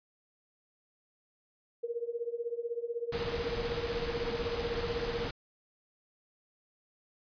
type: tone with tremolo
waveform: sine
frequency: 470.7 Hz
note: A#4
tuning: 17 cents sharp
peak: -29 dBFS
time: 1.83-5.28 s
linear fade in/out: 10 ms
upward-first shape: triangle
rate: 16 Hz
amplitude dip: 95%
type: noise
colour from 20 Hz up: pink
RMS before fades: -37 dBFS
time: 3.12-5.31 s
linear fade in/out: 5 ms
effects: resampled to 11025 Hz